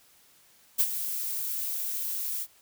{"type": "noise with ADSR envelope", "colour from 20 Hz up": "violet", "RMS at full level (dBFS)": -21, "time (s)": [0.78, 2.47], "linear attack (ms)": 23, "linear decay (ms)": 54, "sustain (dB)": -11, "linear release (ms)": 55, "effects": ["white hiss -60 dBFS RMS until 2.61 s"]}